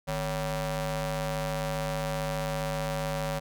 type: ring-modulated tone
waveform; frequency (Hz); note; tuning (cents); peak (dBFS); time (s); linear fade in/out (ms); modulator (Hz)
sawtooth; 202.3; G#3; -45; -22; 0.07-3.4; 20; 357
effects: none